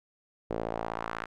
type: tone with band-pass filter sweep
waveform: sawtooth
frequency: 56.2 Hz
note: A1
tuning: 37 cents sharp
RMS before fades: -35 dBFS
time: 0.5-1.26 s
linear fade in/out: 10 ms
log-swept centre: 470 to 1500 Hz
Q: 1.7
effects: none